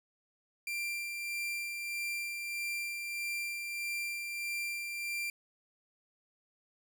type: tone with tremolo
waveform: 40% pulse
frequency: 2370 Hz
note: D7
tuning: 15 cents sharp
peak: -33 dBFS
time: 0.67-5.3 s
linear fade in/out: 2 ms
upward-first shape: sine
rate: 1.6 Hz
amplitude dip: 35%
effects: none